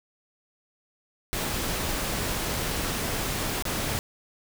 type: noise with dropouts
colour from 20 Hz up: pink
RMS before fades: -29 dBFS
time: 1.33-3.99 s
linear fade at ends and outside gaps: 0 ms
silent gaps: 3.624-3.653 s
effects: none